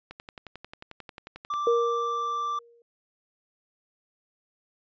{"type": "click train", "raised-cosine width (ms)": 0.3, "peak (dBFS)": -25, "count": 17, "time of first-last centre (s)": [0.11, 1.539], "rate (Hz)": 11.2}
{"type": "tone", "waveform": "triangle", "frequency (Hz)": 1174.7, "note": "D6", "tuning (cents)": 0, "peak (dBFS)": -25, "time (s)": [1.5, 2.59], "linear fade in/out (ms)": 5}
{"type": "tone with exponential decay", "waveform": "sine", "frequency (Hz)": 470, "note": "A#4", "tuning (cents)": 14, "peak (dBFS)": -18, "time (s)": [1.67, 2.82], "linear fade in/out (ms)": 2, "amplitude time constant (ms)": 250}
{"effects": ["resampled to 16000 Hz"]}